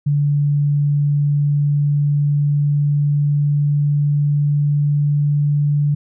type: tone with pitch glide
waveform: sine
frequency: 144.9 to 145.91 Hz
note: D3 to D3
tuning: -23 to -11 cents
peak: -13 dBFS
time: 0.06-5.95 s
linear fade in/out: 10 ms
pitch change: +12 cents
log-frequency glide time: 0.83-5.42 s
effects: none